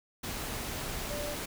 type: tone in noise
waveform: sine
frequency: 587.3 Hz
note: D5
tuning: in tune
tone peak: -37 dBFS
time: 1.1-1.35 s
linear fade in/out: 10 ms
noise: pink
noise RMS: -37 dBFS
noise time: 0.23-1.46 s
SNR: -3 dB
effects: none